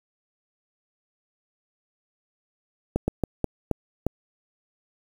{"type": "slowing click train", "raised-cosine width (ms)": 2, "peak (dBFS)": -9, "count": 6, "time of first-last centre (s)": [2.96, 4.066], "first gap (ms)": 120, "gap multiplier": 1.31, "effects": ["7-bit"]}